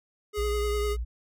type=tone with vibrato; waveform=square; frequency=415.3 Hz; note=G#4; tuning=in tune; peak=-28 dBFS; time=0.33-0.97 s; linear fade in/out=50 ms; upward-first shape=triangle; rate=10 Hz; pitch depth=24 cents each way
type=tone; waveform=sine; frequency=58.27 Hz; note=A#1; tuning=in tune; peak=-28 dBFS; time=0.37-1.05 s; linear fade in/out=20 ms
effects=none